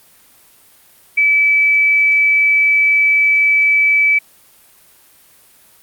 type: tone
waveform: sine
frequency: 2302 Hz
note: D7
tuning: 35 cents flat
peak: -9 dBFS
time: 1.17-4.19 s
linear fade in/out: 10 ms
effects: white hiss -48 dBFS RMS until 5.82 s + Opus 32 kbps